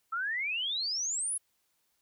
sine exponential sweep, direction up, 1300 to 10900 Hz, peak -30 dBFS, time 0.12-1.38 s, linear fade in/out 10 ms, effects white hiss -75 dBFS RMS until 2.01 s

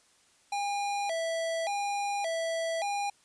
square tone with vibrato, 730 Hz, F#5, 24 cents flat, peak -30 dBFS, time 0.52-3.1 s, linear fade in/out 5 ms, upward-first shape square, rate 0.87 Hz, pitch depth 180 cents each way, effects white hiss -64 dBFS RMS until 3.24 s + resampled to 22050 Hz

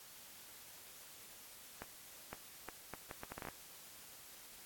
accelerating click train, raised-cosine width 0.5 ms, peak -29 dBFS, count 12, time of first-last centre 1.82-3.486 s, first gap 510 ms, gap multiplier 0.7, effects white hiss -56 dBFS RMS until 4.65 s + AAC 64 kbps

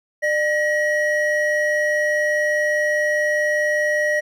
triangle tone pair together, 600 / 1904.9 Hz, D5 / A#6, +37 / +37 cents, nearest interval octave + minor sixth, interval 2000 cents, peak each -18 dBFS, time 0.22-4.21 s, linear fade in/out 20 ms, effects none

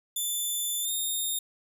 5% pulse tone with pitch glide, 3520 to 3676 Hz, A7 to A#7, 0 to -25 cents, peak -21 dBFS, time 0.16-1.39 s, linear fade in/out 5 ms, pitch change +75 cents, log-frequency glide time 0.81-0.91 s, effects none

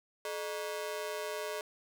sawtooth ring-modulated tone, 518 Hz, C5, 17 cents flat, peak -29 dBFS, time 0.25-1.61 s, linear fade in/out 2 ms, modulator 88.9 Hz, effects none

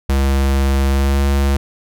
square tone with pitch glide, 68.1 to 69.33 Hz, C#2 to C#2, -30 to +1 cents, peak -13 dBFS, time 0.09-1.57 s, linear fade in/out 5 ms, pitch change +31 cents, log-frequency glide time 0.87-1.27 s, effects none

